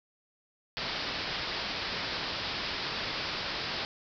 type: low-pass noise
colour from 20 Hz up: white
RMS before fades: -35 dBFS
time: 0.77-3.85 s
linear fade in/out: 0 ms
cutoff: 5200 Hz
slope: 96 dB/octave
effects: none